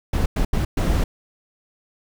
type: noise bursts at uneven times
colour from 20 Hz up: brown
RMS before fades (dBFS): -19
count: 4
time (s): 0.13-0.26 / 0.36-0.45 / 0.53-0.65 / 0.77-1.04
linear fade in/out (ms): 5
effects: none